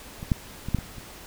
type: clicks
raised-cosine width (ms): 5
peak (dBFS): -22 / -8 / -19 / -9 / -19 / -28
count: 6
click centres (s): 0.229 / 0.318 / 0.686 / 0.747 / 0.787 / 0.983
effects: pink hiss -44 dBFS RMS until 1.26 s